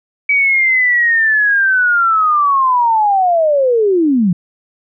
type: linear sweep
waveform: sine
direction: down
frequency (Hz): 2285 to 164.81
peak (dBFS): -9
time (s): 0.29-4.33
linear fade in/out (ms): 5
effects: none